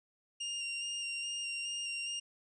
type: tone with vibrato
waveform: sawtooth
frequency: 2794 Hz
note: F7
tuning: in tune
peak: -33 dBFS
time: 0.4-2.2 s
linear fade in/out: 10 ms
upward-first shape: square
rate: 2.4 Hz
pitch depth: 14 cents each way
effects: resampled to 22050 Hz